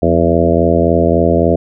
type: harmonic tone with a mistuned harmonic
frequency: 83.6 Hz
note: E2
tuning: 25 cents sharp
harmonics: 1 / 2 / 3 / 4 / 5 / 6 / 7 / 8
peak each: -17 / -17 / -17 / -17 / -17 / -17 / -17 / -17 dBFS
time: 0.02-1.56 s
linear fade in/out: 5 ms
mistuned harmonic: 2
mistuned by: +57 cents
effects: none